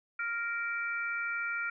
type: harmonic tone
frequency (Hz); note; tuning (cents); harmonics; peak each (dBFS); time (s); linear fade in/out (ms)
466.2; A#4; 0; 3 / 4 / 5; -33 / -42 / -37; 0.19-1.7; 5
effects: none